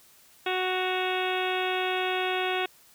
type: harmonic tone with a mistuned harmonic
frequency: 370 Hz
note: F#4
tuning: in tune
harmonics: 1 / 2 / 3 / 4 / 5 / 6 / 7 / 8 / 9 / 10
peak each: -30 / -31 / -37 / -35 / -38 / -37 / -35 / -40 / -37 / -42 dBFS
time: 0.46-2.66 s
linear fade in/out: 5 ms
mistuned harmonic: 8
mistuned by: -63 cents
effects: white hiss -57 dBFS RMS until 2.94 s